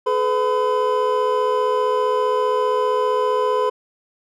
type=tone cluster; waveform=triangle; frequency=427.8 / 503 / 1010 Hz; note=A4 / B4 / B5; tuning=-49 / +32 / +39 cents; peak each=-19 dBFS; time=0.06-3.7 s; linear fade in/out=10 ms; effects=none